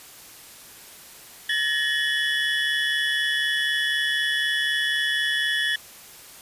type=tone cluster; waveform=triangle; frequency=1722 / 1866 / 2994 / 3381 Hz; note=A6 / A#6 / F#7 / G#7; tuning=-38 / +1 / +20 / +30 cents; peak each=-24 / -25 / -30 / -25 dBFS; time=1.49-5.76 s; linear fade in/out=5 ms; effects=white hiss -45 dBFS RMS until 6.41 s + resampled to 32000 Hz